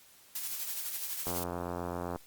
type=noise with tremolo; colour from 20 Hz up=blue; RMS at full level=-35 dBFS; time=0.35-1.44 s; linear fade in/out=5 ms; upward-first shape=sine; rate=12 Hz; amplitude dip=45%
type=click train; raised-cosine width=1 ms; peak=-22 dBFS; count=79; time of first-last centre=1.27-2.159 s; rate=87.7 Hz
effects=white hiss -59 dBFS RMS until 2.26 s + Opus 48 kbps